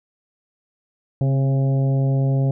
harmonic tone with a mistuned harmonic, 135.7 Hz, C#3, 36 cents flat, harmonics 1 / 2 / 3 / 4 / 5 / 6, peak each -16 / -28 / -32 / -31 / -35 / -43 dBFS, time 1.21-2.51 s, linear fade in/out 2 ms, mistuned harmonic 2, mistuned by -32 cents, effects none

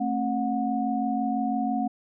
sine tone cluster, 223.2 / 269.2 / 728 Hz, A3 / C4 / F#5, +25 / +49 / -28 cents, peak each -28 dBFS, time 0-1.88 s, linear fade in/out 10 ms, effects none

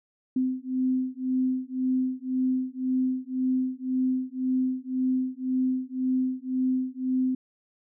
sine beating tone pair, 256.6 / 258.5 Hz, C4 / C4, -34 / -21 cents, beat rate 1.9 Hz, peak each -27 dBFS, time 0.36-7.35 s, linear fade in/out 5 ms, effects none

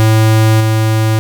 square tone with level steps, 110 Hz, A2, in tune, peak -7 / -10 dBFS, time 0-1.19 s, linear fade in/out 0 ms, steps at 0.6 s, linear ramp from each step 10 ms, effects none

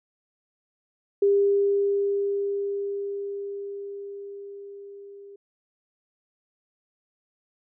sine tone with level ramp, 400.7 Hz, G4, 38 cents sharp, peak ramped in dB -16 to -42 dBFS, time 1.22-5.36 s, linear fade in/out 5 ms, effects none

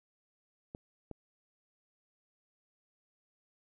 clicks, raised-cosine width 2 ms, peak -29 dBFS, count 2, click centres 0.749 / 1.113 s, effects none

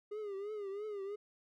triangle tone with vibrato, 408.7 Hz, G#4, 28 cents flat, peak -37 dBFS, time 0.11-1.16 s, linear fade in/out 10 ms, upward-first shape triangle, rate 3 Hz, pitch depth 110 cents each way, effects none

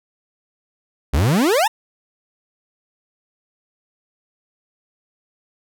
40% pulse exponential sweep, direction up, 61 to 956 Hz, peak -13 dBFS, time 1.13-1.68 s, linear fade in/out 10 ms, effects none

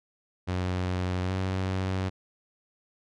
sawtooth tone with pitch glide, 91.2 to 94.2 Hz, F#2 to F#2, -24 to +32 cents, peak -23 dBFS, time 0.47-2.1 s, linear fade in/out 20 ms, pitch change +56 cents, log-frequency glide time 1.24-1.32 s, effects low-pass 5000 Hz 12 dB/octave

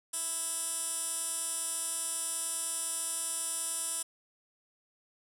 15% pulse tone with band-pass filter, 329.6 Hz, E4, in tune, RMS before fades -35 dBFS, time 0.13-4.03 s, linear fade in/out 10 ms, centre 9200 Hz, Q 5.9, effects none

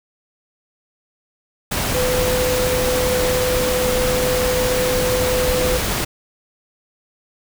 sine tone in noise, 503 Hz, B4, 32 cents sharp, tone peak -18 dBFS, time 1.94-5.78 s, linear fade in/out 10 ms, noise pink, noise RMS -21 dBFS, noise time 1.71-6.05 s, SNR 0 dB, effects none

